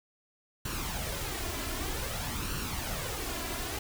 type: noise with flanger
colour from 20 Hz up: pink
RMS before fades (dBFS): -35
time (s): 0.65-3.79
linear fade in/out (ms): 5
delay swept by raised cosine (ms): 0.69 to 2.99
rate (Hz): 0.53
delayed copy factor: +0.55
effects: none